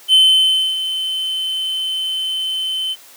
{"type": "tone with ADSR envelope", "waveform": "triangle", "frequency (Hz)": 3065, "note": "G7", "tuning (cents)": -40, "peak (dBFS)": -5, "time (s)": [0.08, 2.96], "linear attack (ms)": 54, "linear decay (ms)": 620, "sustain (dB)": -12, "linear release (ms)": 43, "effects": ["white hiss -43 dBFS RMS until 3.16 s", "high-pass 300 Hz 12 dB/octave"]}